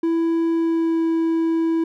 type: tone with pitch glide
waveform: triangle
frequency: 331 to 328 Hz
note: E4 to E4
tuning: +7 to -9 cents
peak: -15 dBFS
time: 0.03-1.84 s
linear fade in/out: 5 ms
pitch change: -16 cents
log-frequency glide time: 0.51-1.04 s
effects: none